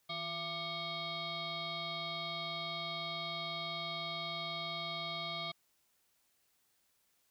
sine tone with frequency modulation, 2217 Hz, C#7, in tune, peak -37 dBFS, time 0.09-5.52 s, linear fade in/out 10 ms, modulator 514 Hz, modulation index 3.8, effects white hiss -75 dBFS RMS until 7.3 s

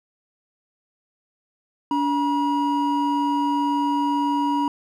triangle tone pair together, 287.3 / 960 Hz, D4 / B5, -38 / -49 cents, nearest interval octave + major sixth, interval 2089 cents, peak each -20 / -20 dBFS, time 1.91-4.68 s, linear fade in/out 2 ms, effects none

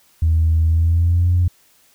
sine tone with pitch glide, 80.7 to 88.51 Hz, E2 to F2, -36 to +24 cents, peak -11 dBFS, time 0.22-1.48 s, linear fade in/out 5 ms, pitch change +160 cents, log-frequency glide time 0.67-1.31 s, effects tanh soft clip ceiling -8 dBFS + white hiss -55 dBFS RMS until 1.94 s

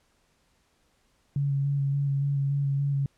sine tone with vibrato, 140 Hz, C#3, 18 cents sharp, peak -23 dBFS, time 1.36-3.06 s, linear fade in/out 2 ms, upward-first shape square, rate 3.5 Hz, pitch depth 15 cents each way, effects pink hiss -68 dBFS RMS until 3.17 s + low-pass 10000 Hz 12 dB/octave

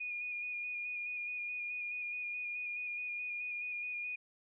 sine tone with vibrato, 2449 Hz, D#7, 28 cents flat, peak -37 dBFS, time 0-4.16 s, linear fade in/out 10 ms, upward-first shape square, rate 4.7 Hz, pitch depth 18 cents each way, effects none

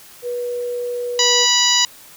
sine tone, 486.3 Hz, B4, 27 cents flat, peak -21 dBFS, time 0.22-1.47 s, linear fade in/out 50 ms
harmonic tone, 979 Hz, B5, 15 cents flat, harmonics 1 / 2 / 3 / 4 / 5 / 6 / 7, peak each -24 / -23 / -19 / -19 / -19 / -22 / -20 dBFS, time 1.19-1.85 s, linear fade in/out 2 ms
effects white hiss -43 dBFS RMS until 2.16 s

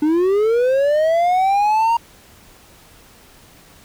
triangle linear sweep, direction up, 293.7 to 939 Hz, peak -11 dBFS, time 0.02-1.97 s, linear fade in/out 5 ms, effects pink hiss -47 dBFS RMS until 3.84 s

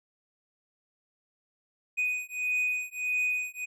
triangle beating tone pair, 2489 / 2490.6 Hz, D#7 / D#7, 0 / +1 cents, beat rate 1.6 Hz, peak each -29 dBFS, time 1.97-3.66 s, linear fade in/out 20 ms, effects none

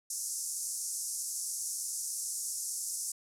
white band-pass noise, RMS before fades -37 dBFS, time 0.1-3.12 s, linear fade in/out 5 ms, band 5500 to 11000 Hz, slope 48 dB/octave, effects none

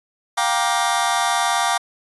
sawtooth chord, G minor seventh, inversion third, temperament just, 705.6 / 784 / 940.8 / 1176 Hz, F5 / G5 / Bb5 / D6, +18 / 0 / +16 / +2 cents, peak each -19 dBFS, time 0.37-1.78 s, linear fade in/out 10 ms, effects resampled to 24000 Hz

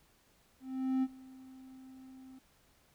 triangle tone with ADSR envelope, 261.6 Hz, C4, in tune, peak -25 dBFS, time 0.6-2.39 s, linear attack 430 ms, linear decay 43 ms, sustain -23 dB, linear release 7 ms, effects pink hiss -68 dBFS RMS until 2.94 s

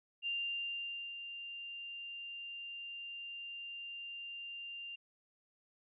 sine tone with ADSR envelope, 2790 Hz, F7, 2 cents flat, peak -34 dBFS, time 0.22-4.96 s, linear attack 47 ms, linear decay 880 ms, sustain -9 dB, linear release 11 ms, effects none

